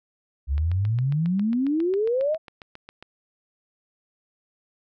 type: exponential sweep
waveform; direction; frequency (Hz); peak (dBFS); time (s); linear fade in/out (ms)
sine; up; 65.3 to 659.3; -20; 0.47-2.38; 50
type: click train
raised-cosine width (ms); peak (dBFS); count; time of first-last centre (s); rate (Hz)
0.3; -25; 19; 0.58-3.026; 7.36
effects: none